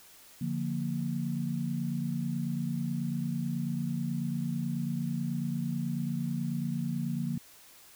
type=chord; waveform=sine; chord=Bb major; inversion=first; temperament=just; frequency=145.68 / 174.81 / 233.1 Hz; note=D3 / F3 / Bb3; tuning=-14 / +2 / 0 cents; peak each=-34 dBFS; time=0.41-7.38 s; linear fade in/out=5 ms; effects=white hiss -55 dBFS RMS until 7.95 s